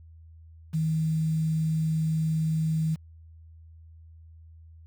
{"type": "tone with quantisation", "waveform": "sine", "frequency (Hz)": 158.7, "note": "D#3", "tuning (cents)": 35, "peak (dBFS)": -23, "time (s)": [0.73, 2.96], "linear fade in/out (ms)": 20, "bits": 8, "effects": ["added 81 Hz sine -47 dBFS peak until 4.86 s"]}